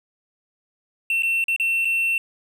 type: tone with dropouts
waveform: triangle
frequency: 2700 Hz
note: E7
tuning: 41 cents sharp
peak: -17 dBFS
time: 1.1-2.18 s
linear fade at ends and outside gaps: 2 ms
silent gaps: 1.223-1.232 / 1.441-1.482 / 1.563-1.598 / 1.848-1.853 s
effects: none